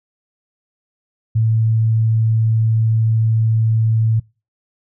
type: tone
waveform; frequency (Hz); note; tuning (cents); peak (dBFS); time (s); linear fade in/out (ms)
sine; 111.7; A2; +27; -12; 1.35-4.2; 10
effects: noise-tail reverb RT60 0.3 s tail -25 dB re dry